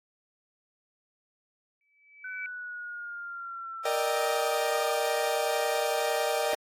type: tone with exponential growth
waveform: sine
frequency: 2300 Hz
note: D7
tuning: 37 cents flat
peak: -33 dBFS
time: 1.81-2.46 s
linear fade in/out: 1 ms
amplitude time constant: 140 ms
type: linear sweep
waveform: sine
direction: down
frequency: 1511 to 1210 Hz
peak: -36 dBFS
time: 2.24-4.96 s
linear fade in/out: 5 ms
type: chord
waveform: 40% pulse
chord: Eb major seventh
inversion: second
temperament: equal with one note detuned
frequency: 466.2 / 591.4 / 622.3 / 784 Hz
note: Bb4 / D5 / Eb5 / G5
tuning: 0 / +12 / 0 / 0 cents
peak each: -31 dBFS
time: 3.85-6.55 s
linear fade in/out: 5 ms
effects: AAC 48 kbps